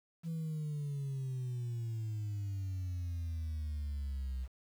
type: exponential sweep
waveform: sine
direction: down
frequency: 166.9 to 62.9 Hz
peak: -33 dBFS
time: 0.23-4.48 s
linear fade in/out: 50 ms
effects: tanh soft clip ceiling -34 dBFS + 10-bit